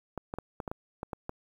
clicks, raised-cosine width 1 ms, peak -21 dBFS, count 9, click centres 0.177 / 0.339 / 0.386 / 0.602 / 0.678 / 0.715 / 1.031 / 1.132 / 1.294 s, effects 9-bit

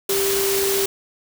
sine tone in noise, 393.3 Hz, G4, 6 cents sharp, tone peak -20 dBFS, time 0.09-0.86 s, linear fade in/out 5 ms, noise white, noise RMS -23 dBFS, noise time 0.09-0.86 s, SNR 0 dB, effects none

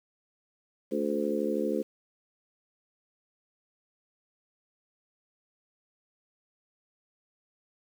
harmonic tone with a mistuned harmonic, 72.8 Hz, D2, 15 cents flat, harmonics 3 / 4 / 5 / 6 / 7, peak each -33 / -33 / -33 / -33 / -33 dBFS, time 0.91-1.83 s, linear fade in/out 20 ms, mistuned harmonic 7, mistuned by +20 cents, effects 9-bit

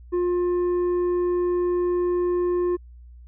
triangle tone with tanh clipping, 354.4 Hz, F4, 25 cents sharp, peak -21 dBFS, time 0.12-2.77 s, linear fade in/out 20 ms, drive 10 dB, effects added 60 Hz sine -42 dBFS peak until 3.27 s

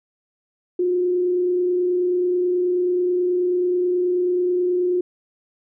sine tone with frequency modulation, 358.8 Hz, F4, 47 cents sharp, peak -17 dBFS, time 0.79-5.01 s, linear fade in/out 5 ms, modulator 29.3 Hz, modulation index 0.22, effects none

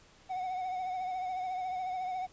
triangle tone with vibrato, 740 Hz, F#5, in tune, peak -31 dBFS, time 0.29-2.27 s, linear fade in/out 20 ms, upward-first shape triangle, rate 14 Hz, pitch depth 48 cents each way, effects pink hiss -60 dBFS RMS until 2.32 s + resampled to 16000 Hz

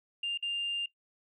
sine tone with dropouts, 2800 Hz, F7, 4 cents sharp, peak -29 dBFS, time 0.23-0.86 s, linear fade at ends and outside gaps 5 ms, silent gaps 0.376-0.425 s, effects noise-tail reverb RT60 0.1 s tail -19 dB re dry + tanh soft clip ceiling -27 dBFS

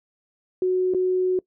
sine tone with dropouts, 368.6 Hz, F#4, 7 cents flat, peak -18 dBFS, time 0.62-1.39 s, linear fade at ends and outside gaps 2 ms, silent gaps 0.938-0.946 s, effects noise-tail reverb RT60 0.1 s tail -22 dB re dry

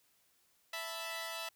10% pulse chord, E suspended fourth, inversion none, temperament equal, 659.3 / 880 / 987.8 Hz, E5 / A5 / B5, 0 / 0 / 0 cents, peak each -33 / -39 / -37 dBFS, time 0.73-1.49 s, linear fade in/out 5 ms, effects white hiss -72 dBFS RMS until 1.55 s

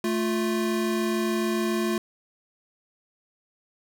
square tone pair together, 220 / 351 Hz, A3 / F4, 0 / +9 cents, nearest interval minor sixth, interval 809 cents, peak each -27 dBFS, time 0.04-1.98 s, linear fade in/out 2 ms, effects none

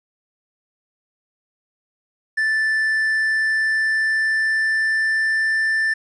triangle tone with pitch glide, 1760 to 1773.3 Hz, A6 to A6, 0 to +13 cents, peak -15 dBFS, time 2.37-5.94 s, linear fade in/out 10 ms, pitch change +13 cents, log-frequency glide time 2.74-5.59 s, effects resampled to 22050 Hz + 9-bit

